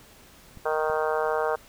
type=clicks; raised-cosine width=5 ms; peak=-31 dBFS; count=2; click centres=0.573 / 0.899 s
type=harmonic tone; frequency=155.56 Hz; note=D#3; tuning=in tune; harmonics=3 / 4 / 5 / 6 / 7 / 8 / 9 / 10; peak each=-27 / -29 / -31 / -33 / -34 / -35 / -36 / -37 dBFS; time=0.65-1.56 s; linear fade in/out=10 ms
effects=pink hiss -52 dBFS RMS until 1.68 s